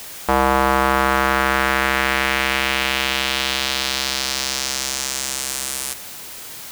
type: tone with band-pass filter sweep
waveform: square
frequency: 66.5 Hz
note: C2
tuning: 29 cents sharp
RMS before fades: -20 dBFS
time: 0.28-5.94 s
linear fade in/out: 10 ms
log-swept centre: 910 to 9900 Hz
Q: 1.5
effects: white hiss -35 dBFS RMS until 6.71 s